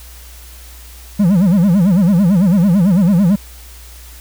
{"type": "tone with vibrato", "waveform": "triangle", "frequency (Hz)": 186.1, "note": "F#3", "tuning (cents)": 10, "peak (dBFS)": -6, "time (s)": [1.19, 3.36], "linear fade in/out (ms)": 10, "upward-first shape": "sine", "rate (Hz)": 9, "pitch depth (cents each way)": 210, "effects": ["added 60 Hz sine -35 dBFS peak until 4.2 s", "white hiss -40 dBFS RMS until 4.2 s"]}